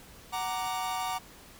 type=chord; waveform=45% pulse; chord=Gb augmented; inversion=none; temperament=equal with one note detuned; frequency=744.7 / 932.3 / 1174.7 Hz; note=Gb5 / Bb5 / D6; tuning=+11 / 0 / 0 cents; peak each=-34 / -35 / -37 dBFS; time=0.32-1.19 s; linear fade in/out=20 ms; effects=pink hiss -52 dBFS RMS until 1.59 s